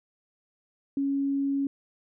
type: tone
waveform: sine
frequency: 277.2 Hz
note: C#4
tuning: in tune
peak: -24 dBFS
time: 0.97-1.67 s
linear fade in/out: 2 ms
effects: none